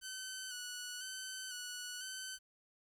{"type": "tone with vibrato", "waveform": "10% pulse", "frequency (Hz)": 1500, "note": "F#6", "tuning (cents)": 23, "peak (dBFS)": -34, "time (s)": [0.01, 2.39], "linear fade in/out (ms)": 50, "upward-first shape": "square", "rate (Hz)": 1, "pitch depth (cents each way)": 31, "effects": ["11-bit"]}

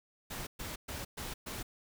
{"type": "noise bursts", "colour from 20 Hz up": "pink", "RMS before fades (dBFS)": -41, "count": 5, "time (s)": [0.3, 1.63], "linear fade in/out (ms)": 10, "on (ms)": 170, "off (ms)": 120, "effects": []}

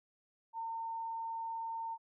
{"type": "tone", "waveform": "sine", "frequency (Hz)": 909, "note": "A#5", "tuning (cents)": -44, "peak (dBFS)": -37, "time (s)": [0.53, 1.98], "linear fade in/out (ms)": 50, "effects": []}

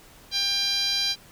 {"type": "tone with band-pass filter", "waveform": "10% pulse", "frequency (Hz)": 796, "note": "G5", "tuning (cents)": 26, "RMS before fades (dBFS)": -25, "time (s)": [0.31, 1.16], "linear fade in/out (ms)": 50, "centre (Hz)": 4600, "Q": 2.8, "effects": ["pink hiss -51 dBFS RMS until 1.31 s"]}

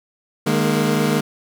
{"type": "chord", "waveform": "25% pulse", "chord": "D# suspended fourth", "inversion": "none", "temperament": "equal with one note detuned", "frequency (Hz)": [152.54, 207.7, 233.1], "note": ["D#3", "G#3", "A#3"], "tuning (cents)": [-34, 0, 0], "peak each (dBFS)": -17, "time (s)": [0.46, 1.21], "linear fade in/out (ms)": 10, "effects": []}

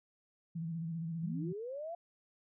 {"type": "tone with vibrato", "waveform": "sine", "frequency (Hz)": 164.81, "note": "E3", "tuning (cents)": 0, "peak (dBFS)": -36, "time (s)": [0.55, 1.53], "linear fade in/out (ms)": 10, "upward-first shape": "square", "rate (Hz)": 15, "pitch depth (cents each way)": 43}
{"type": "linear sweep", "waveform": "sine", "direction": "up", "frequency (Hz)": [168.1, 698.5], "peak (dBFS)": -39, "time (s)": [1.23, 1.95], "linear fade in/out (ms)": 5}
{"effects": []}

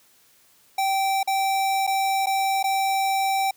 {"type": "tone with dropouts", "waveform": "square", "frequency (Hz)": 777, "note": "G5", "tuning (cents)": -16, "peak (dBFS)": -21, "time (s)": [0.78, 3.51], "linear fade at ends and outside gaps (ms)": 5, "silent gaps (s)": [[1.231, 1.274], [1.868, 1.874], [2.26, 2.268], [2.629, 2.64]], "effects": ["white hiss -58 dBFS RMS until 3.56 s", "high-pass 60 Hz 12 dB/octave"]}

